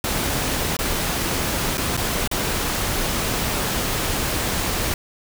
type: noise with dropouts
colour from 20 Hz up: pink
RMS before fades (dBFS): -23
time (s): 0.04-4.94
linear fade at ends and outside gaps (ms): 2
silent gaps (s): 0.768-0.789 / 1.773-1.779 / 1.968-1.974 / 2.276-2.313
effects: none